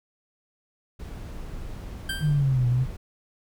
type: noise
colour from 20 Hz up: brown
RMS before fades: -36 dBFS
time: 0.99-2.97 s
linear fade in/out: 10 ms
type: tone with exponential decay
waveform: 25% pulse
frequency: 1577 Hz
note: G6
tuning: 10 cents sharp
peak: -22 dBFS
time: 2.09-2.48 s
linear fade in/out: 5 ms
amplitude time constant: 83 ms
type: linear two-way sweep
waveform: sine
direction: down then up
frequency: 155.56 to 121 to 131.8 Hz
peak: -19 dBFS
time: 2.2-2.87 s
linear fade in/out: 50 ms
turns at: 2.68 s
effects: none